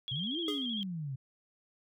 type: tone with vibrato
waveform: sine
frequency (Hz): 3259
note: G#7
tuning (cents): -33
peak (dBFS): -35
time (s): 0.08-0.83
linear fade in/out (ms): 0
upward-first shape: square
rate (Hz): 13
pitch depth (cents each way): 39
type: exponential two-way sweep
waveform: sine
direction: up then down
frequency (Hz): 120 to 352.2 to 127.3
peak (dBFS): -35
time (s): 0.11-1.16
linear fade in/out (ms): 10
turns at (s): 0.39
type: tone with exponential decay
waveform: square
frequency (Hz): 414.8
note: G#4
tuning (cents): -2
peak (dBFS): -33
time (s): 0.48-0.72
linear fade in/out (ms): 2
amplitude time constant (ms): 52
effects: none